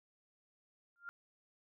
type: tone with exponential growth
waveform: sine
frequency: 1396.9 Hz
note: F6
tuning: in tune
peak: -39 dBFS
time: 0.96-1.09 s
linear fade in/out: 0 ms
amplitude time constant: 28 ms
effects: none